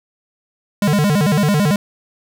square tone with vibrato, 174.61 Hz, F3, in tune, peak -13 dBFS, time 0.82-1.76 s, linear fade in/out 2 ms, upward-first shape square, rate 9 Hz, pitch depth 270 cents each way, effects none

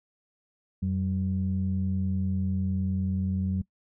sine tone pair together, 89.7 / 190.07 Hz, F2 / F#3, +47 / +47 cents, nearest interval octave + minor second, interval 1300 cents, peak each -27 dBFS, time 0.82-3.62 s, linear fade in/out 10 ms, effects noise-tail reverb RT60 0.1 s tail -22 dB re dry + tanh soft clip ceiling -18 dBFS

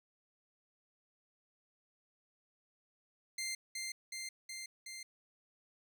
15% pulse tone with echo, 2093 Hz, C7, in tune, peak -31 dBFS, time 3.38-3.55 s, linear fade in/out 5 ms, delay 370 ms, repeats 4, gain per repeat -2 dB, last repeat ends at 5.03 s, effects none

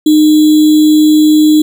sine tone with sample-and-hold, 306.2 Hz, D#4, 28 cents flat, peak -3 dBFS, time 0.06-1.62 s, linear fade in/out 5 ms, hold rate 3675 Hz, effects none

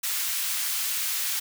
white high-pass noise, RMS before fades -28 dBFS, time 0.03-1.4 s, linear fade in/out 10 ms, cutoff 1500 Hz, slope 12 dB/octave, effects none

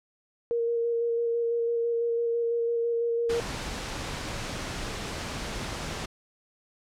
sine tone with vibrato, 467.1 Hz, A#4, 3 cents sharp, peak -24 dBFS, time 0.51-3.4 s, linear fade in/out 0 ms, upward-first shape square, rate 6 Hz, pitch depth 11 cents each way
pink noise, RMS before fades -34 dBFS, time 3.29-6.06 s, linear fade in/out 10 ms
effects low-pass 7000 Hz 12 dB/octave

